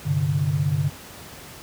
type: chord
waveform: sine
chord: G suspended fourth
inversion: none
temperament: equal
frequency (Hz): 98 / 130.81 / 146.83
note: G2 / C3 / D3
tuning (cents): 0 / 0 / 0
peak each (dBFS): -26 / -26 / -21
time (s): 0.05-0.9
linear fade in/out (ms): 20
effects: pink hiss -41 dBFS RMS until 1.62 s + high-pass 60 Hz 12 dB/octave